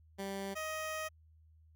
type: tone pair in turn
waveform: 15% pulse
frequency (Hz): 196 / 627.5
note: G3 / D#5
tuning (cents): 0 / +15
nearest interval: octave + minor sixth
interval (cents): 2015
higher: second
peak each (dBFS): -32 / -31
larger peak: second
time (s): 0.18-0.55 / 0.55-1.09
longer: second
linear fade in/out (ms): 20
effects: added 79 Hz sine -60 dBFS peak until 1.75 s